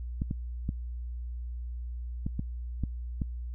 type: clicks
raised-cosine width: 5 ms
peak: -18 dBFS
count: 7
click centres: 0.219 / 0.311 / 0.691 / 2.265 / 2.394 / 2.837 / 3.218 s
effects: added 60 Hz sine -34 dBFS peak until 3.54 s